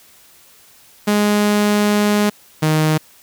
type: tone pair in turn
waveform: sawtooth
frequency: 207.7 / 155.6 Hz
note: G#3 / D#3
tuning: 0 / 0 cents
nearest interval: perfect fourth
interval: 500 cents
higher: first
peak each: -9 dBFS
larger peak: neither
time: 1.07-2.3 / 2.62-2.98 s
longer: first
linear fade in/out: 10 ms
effects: white hiss -48 dBFS RMS until 3.22 s